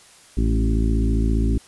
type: harmonic tone with a mistuned harmonic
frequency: 55 Hz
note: A1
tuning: in tune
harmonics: 1 / 2 / 3 / 4 / 5 / 6 / 7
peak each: -18 / -25 / -32 / -26 / -27 / -32 / -33 dBFS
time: 0.37-1.58 s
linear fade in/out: 5 ms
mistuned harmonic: 4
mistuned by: -17 cents
effects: white hiss -49 dBFS RMS until 1.67 s + resampled to 24000 Hz